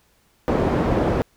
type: low-pass noise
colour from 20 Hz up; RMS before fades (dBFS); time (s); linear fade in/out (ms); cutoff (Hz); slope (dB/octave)
white; -20; 0.48-1.22; 0; 530; 12
effects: pink hiss -61 dBFS RMS until 1.36 s